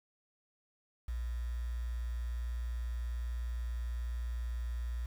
sine tone with quantisation, 59.4 Hz, A#1, 33 cents sharp, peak -34 dBFS, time 1.08-5.06 s, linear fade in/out 5 ms, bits 9, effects none

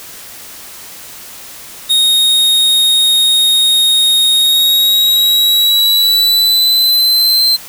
45% pulse tone with pitch glide, 3729 to 4114 Hz, A#7 to C8, 0 to -30 cents, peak -7 dBFS, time 1.89-7.57 s, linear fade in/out 20 ms, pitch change +170 cents, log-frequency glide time 4.32-7.44 s, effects white hiss -32 dBFS RMS until 7.68 s

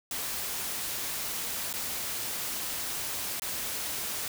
white noise with dropouts, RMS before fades -34 dBFS, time 0.11-4.28 s, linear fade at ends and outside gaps 1 ms, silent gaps 1.729-1.738 / 3.397-3.42 s, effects none

